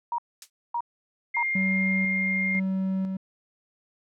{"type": "tone bursts", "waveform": "sine", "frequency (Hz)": 947, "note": "A#5", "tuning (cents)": 27, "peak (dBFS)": -25, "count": 3, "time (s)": [0.12, 1.429], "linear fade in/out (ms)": 2, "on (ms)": 63, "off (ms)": 560}
{"type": "noise with exponential decay", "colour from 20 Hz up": "violet", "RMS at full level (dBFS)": -25, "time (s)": [0.42, 0.5], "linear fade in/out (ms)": 2, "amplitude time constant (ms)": 17}
{"type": "tone", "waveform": "sine", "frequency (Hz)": 2117, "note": "C7", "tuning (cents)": 20, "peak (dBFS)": -24, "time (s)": [1.34, 2.6], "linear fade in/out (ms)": 10}
{"type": "tone with tremolo", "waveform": "triangle", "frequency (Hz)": 190.2, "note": "F#3", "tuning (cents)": 48, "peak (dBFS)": -22, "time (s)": [1.55, 3.17], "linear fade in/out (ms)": 5, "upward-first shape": "square", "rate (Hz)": 1, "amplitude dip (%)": 35}
{"effects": ["low-pass 6000 Hz 12 dB/octave"]}